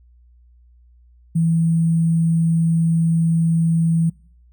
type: tone with sample-and-hold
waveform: sine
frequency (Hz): 164.81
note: E3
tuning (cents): 0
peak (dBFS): -14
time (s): 1.35-4.1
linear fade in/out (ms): 10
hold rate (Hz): 8820
effects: noise-tail reverb RT60 0.6 s tail -25 dB re dry + added 60 Hz sine -48 dBFS peak until 4.52 s